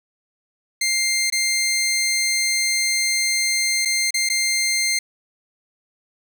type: tone with dropouts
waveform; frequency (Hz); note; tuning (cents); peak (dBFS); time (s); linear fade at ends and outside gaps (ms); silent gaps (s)
15% pulse; 2100; C7; +6; -12; 0.81-4.99; 5; 1.301-1.323 / 3.851-3.855 / 4.107-4.141 / 4.29-4.298
effects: none